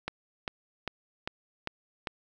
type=click train; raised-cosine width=0.3 ms; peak=-16 dBFS; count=6; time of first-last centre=0.08-2.072 s; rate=2.51 Hz; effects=none